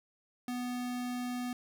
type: tone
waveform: square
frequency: 246.9 Hz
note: B3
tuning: in tune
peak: -35 dBFS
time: 0.48-1.53 s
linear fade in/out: 2 ms
effects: none

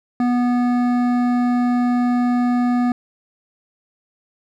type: tone with hard clipping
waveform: sine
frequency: 244.8 Hz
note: B3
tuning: 15 cents flat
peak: -17 dBFS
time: 0.2-2.92 s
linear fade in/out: 2 ms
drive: 12 dB
effects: none

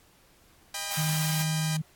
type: chord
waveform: 5% pulse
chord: Eb augmented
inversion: none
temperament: equal with one note detuned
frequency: 622.3 / 798.2 / 987.8 Hz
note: Eb5 / G5 / B5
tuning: 0 / +31 / 0 cents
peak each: -28 / -22 / -26 dBFS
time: 0.74-1.77 s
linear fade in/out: 5 ms
type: high-pass noise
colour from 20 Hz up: white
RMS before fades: -35 dBFS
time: 0.9-1.44 s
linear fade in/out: 20 ms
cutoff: 650 Hz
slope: 48 dB/octave
type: tone with pitch glide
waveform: sine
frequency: 155.56 to 156.55 Hz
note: D#3 to D#3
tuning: 0 to +11 cents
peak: -26 dBFS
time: 0.97-1.82 s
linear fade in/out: 10 ms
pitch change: +11 cents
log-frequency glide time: 1.17-1.34 s
effects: pink hiss -60 dBFS RMS until 1.95 s + AAC 64 kbps

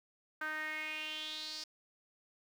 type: tone with band-pass filter sweep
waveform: sawtooth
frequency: 309.3 Hz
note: D#4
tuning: 10 cents flat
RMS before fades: -41 dBFS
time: 0.41-1.64 s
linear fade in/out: 5 ms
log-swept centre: 1500 to 5000 Hz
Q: 5.5
effects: 10-bit

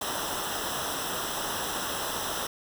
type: noise with comb filter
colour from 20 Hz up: pink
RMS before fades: -32 dBFS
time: 0.01-2.47 s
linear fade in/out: 5 ms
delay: 0.44 ms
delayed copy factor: -0.85
effects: none

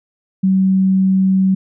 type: tone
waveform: sine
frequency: 190.1 Hz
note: F#3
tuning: 47 cents sharp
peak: -10 dBFS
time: 0.43-1.55 s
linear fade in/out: 10 ms
effects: none

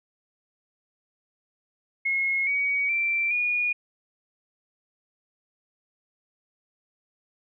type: tone with pitch steps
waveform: sine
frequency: 2166 / 2255 / 2348 / 2445 Hz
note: C#7 / C#7 / D7 / D#7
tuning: -41 / +29 / -1 / -31 cents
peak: -22 dBFS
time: 2.05-3.73 s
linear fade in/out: 10 ms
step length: 420 ms
effects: none

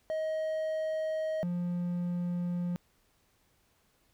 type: tone pair in turn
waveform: triangle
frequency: 630 / 175.77 Hz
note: D#5 / F3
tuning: +21 / +11 cents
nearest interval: octave + minor seventh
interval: 2210 cents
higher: first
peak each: -28 dBFS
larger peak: neither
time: 0.1-1.43 / 1.43-2.76 s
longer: neither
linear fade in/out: 0 ms
effects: pink hiss -70 dBFS RMS until 4.13 s

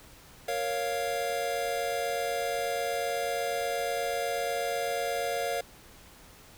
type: chord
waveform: square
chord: Bb minor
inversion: none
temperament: equal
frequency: 466.2 / 554.4 / 698.5 Hz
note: Bb4 / Db5 / F5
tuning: 0 / 0 / 0 cents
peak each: -35 / -34 / -33 dBFS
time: 0.48-5.61 s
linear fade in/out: 5 ms
effects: pink hiss -53 dBFS RMS until 6.57 s

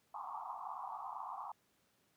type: band-pass noise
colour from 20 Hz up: pink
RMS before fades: -45 dBFS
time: 0.14-1.52 s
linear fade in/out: 5 ms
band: 740 to 1200 Hz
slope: 96 dB/octave
effects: pink hiss -75 dBFS RMS until 2.16 s + high-pass 100 Hz 12 dB/octave

